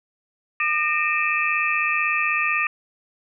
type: tone cluster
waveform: sine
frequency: 1207 / 1838 / 2366 / 2462 / 2624 Hz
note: D6 / A#6 / D7 / D#7 / E7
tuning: +47 / -25 / +12 / -19 / -9 cents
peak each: -25 / -25 / -26 / -28 / -25 dBFS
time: 0.6-2.67 s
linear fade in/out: 2 ms
effects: none